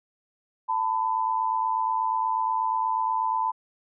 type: tone pair together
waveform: sine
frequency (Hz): 891.7 / 1000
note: A5 / B5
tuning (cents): +23 / +21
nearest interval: major second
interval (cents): 198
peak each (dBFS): -26 / -25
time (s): 0.68-3.52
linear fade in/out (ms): 20
effects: none